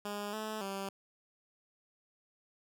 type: tone with pitch steps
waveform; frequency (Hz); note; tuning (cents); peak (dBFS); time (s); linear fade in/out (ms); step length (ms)
10% pulse; 205.4 / 216.6 / 195.5; G#3 / A3 / G3; -19 / -27 / -4; -29; 0.05-0.89; 2; 280
effects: none